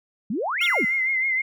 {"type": "exponential two-way sweep", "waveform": "sine", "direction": "up then down", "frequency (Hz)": [185, 3769, 185], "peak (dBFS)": -23, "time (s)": [0.3, 0.85], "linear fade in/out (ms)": 5, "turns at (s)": 0.65}
{"type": "tone with vibrato", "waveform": "sine", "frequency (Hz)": 2093, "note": "C7", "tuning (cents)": 0, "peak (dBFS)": -20, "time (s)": [0.6, 1.42], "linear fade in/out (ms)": 10, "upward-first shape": "triangle", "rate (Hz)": 6.4, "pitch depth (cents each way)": 63}
{"type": "tone with exponential decay", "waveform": "35% pulse", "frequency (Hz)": 1396.9, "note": "F6", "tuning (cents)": 0, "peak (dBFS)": -26, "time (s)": [0.61, 1.26], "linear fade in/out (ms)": 5, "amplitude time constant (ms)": 140}
{"effects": []}